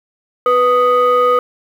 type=tone pair together; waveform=sine; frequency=493.9 / 1244.5 Hz; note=B4 / D#6; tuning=0 / 0 cents; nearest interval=octave + major third; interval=1600 cents; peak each=-10 dBFS; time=0.46-1.39 s; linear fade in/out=2 ms; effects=tanh soft clip ceiling -6 dBFS + 7-bit